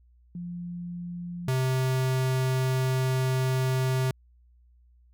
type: tone pair in turn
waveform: sine / square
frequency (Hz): 174.61 / 130.17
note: F3 / C3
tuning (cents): 0 / -9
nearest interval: perfect fourth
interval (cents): 509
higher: first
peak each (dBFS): -33 / -24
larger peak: second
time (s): 0.35-1.48 / 1.48-4.11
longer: second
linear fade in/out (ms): 2
effects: added 60 Hz sine -56 dBFS peak until 5.13 s

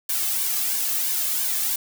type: noise with flanger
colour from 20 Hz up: blue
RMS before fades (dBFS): -24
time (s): 0.09-1.76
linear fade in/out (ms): 5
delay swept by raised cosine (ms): 1.5 to 2.13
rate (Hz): 3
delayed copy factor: -0.7
effects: none

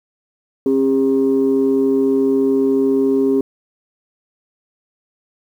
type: tone pair together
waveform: sine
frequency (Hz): 269.2 / 403.3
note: C4 / G4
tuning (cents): +49 / +49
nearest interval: perfect fifth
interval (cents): 700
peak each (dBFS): -14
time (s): 0.66-3.41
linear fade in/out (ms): 2
effects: tanh soft clip ceiling -7 dBFS + 8-bit

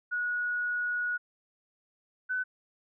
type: tone pair in turn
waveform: sine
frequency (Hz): 1458 / 1505.9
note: F#6 / F#6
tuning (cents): -26 / +30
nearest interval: minor second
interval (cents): 56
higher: second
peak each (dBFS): -28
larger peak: neither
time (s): 0.11-1.18 / 2.29-2.44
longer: first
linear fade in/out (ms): 20
effects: none

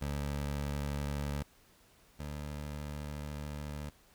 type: tone pair in turn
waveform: 20% pulse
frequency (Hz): 71.7 / 73.8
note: D2 / D2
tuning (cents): -41 / +9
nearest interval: unison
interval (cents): 50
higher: second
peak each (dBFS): -29 / -34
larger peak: first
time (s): 0.01-1.43 / 2.19-3.9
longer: second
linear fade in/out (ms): 10
effects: pink hiss -64 dBFS RMS until 4.14 s

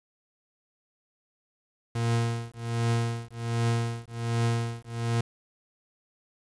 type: tone with tremolo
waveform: 40% pulse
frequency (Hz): 116.54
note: A#2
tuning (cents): 0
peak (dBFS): -21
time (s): 1.95-5.21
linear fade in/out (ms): 5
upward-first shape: triangle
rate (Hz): 1.3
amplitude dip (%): 100
effects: resampled to 22050 Hz + 9-bit

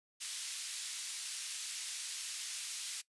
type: band-pass noise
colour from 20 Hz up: white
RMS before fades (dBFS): -42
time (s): 0.2-3.02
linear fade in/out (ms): 20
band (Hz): 2600 to 9700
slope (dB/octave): 12
effects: noise-tail reverb RT60 0.1 s tail -19 dB re dry + resampled to 24000 Hz

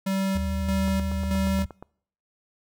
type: tone with tremolo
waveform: square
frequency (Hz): 193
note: G3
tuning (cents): -27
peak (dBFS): -24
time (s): 0.06-1.65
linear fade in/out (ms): 10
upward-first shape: square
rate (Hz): 1.6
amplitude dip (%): 50
type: tone with vibrato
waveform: sine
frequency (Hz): 76.7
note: D#2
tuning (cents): -24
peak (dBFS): -26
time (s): 0.35-1.66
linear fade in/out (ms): 5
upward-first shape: sine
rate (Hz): 13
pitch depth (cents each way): 83
type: click train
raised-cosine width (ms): 1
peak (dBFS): -25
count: 9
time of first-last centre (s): 0.88-1.826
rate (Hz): 8.46
effects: noise-tail reverb RT60 0.6 s tail -25 dB re dry

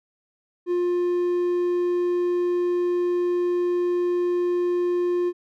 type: tone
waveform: triangle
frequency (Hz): 353.3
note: F4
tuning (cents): +20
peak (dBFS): -18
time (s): 0.66-5.33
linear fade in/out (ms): 50
effects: none

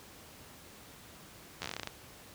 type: slowing click train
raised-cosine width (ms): 0.2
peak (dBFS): -19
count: 12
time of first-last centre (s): 1.62-1.873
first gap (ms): 11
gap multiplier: 1.14
effects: pink hiss -53 dBFS RMS until 2.34 s + high-pass 60 Hz 12 dB/octave

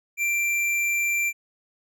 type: tone with hard clipping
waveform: sine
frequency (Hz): 2358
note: D7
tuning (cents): +6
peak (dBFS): -23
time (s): 0.17-1.33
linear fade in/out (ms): 50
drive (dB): 12
effects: none

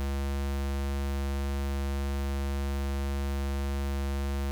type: tone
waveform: square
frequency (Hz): 69.3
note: C#2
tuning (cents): 0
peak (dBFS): -29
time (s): 0-4.51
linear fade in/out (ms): 0
effects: none

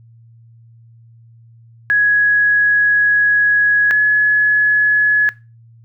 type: tone pair in turn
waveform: sine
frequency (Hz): 1671 / 1696.3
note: G#6 / G#6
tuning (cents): +10 / +36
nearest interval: unison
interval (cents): 26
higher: second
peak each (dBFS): -10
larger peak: neither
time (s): 1.9-3.91 / 3.91-5.29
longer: first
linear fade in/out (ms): 0
effects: noise-tail reverb RT60 0.3 s tail -21 dB re dry + added 115 Hz sine -42 dBFS peak until 5.84 s

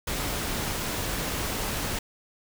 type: noise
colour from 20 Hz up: pink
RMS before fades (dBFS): -30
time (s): 0.07-1.99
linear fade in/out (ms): 5
effects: none

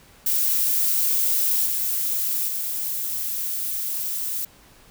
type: noise with level steps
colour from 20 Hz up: violet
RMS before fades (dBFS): -21 / -24 / -27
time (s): 0.26-4.45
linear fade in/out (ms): 5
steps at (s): 1.65 / 2.47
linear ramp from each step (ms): 20
effects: pink hiss -52 dBFS RMS until 4.9 s

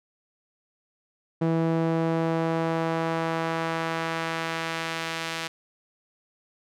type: tone with band-pass filter sweep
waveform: sawtooth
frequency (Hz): 163.8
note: E3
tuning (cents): -11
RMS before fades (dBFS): -27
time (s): 1.41-5.48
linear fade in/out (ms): 10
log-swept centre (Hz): 340 to 3200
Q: 0.72
effects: none

